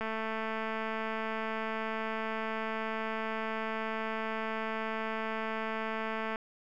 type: click train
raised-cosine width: 0.5 ms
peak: -21 dBFS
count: 1404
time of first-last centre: 0.01-6.358 s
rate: 221 Hz
effects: none